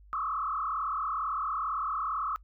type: tone with frequency modulation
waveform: sine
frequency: 1208 Hz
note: D6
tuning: 48 cents sharp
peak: -29 dBFS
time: 0.13-2.36 s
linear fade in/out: 0 ms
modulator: 37.8 Hz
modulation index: 3.1
effects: noise-tail reverb RT60 0.1 s tail -23 dB re dry + added 50 Hz sine -52 dBFS peak until 2.43 s